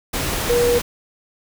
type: tone in noise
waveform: sine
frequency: 480.3 Hz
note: B4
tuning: 48 cents flat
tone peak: -14 dBFS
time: 0.49-0.79 s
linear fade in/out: 10 ms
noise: pink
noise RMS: -23 dBFS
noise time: 0.13-0.82 s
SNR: +6 dB
effects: none